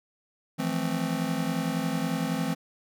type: chord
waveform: square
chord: F major seventh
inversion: third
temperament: just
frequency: 163.7 / 174.61 / 218.3 / 261.9 Hz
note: E3 / F3 / A3 / C4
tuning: -12 / 0 / -13 / +2 cents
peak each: -33 / -33 / -34 / -32 dBFS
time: 0.58-2.55 s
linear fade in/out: 20 ms
effects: none